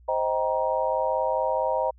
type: chord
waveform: sine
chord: C minor seventh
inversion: none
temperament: just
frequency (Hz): 523.3 / 627.9 / 784.9 / 941.9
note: C5 / Eb5 / G5 / Bb5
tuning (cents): 0 / +16 / +2 / +18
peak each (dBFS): -27 / -27 / -31 / -27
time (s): 0.08-1.91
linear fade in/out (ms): 10
effects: added 60 Hz sine -50 dBFS peak until 1.98 s